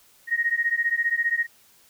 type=beating tone pair; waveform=sine; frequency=1864.7 / 1879.7 Hz; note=A#6 / A#6; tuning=0 / +14 cents; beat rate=15 Hz; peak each=-24 dBFS; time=0.27-1.47 s; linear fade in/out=50 ms; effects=white hiss -57 dBFS RMS until 1.89 s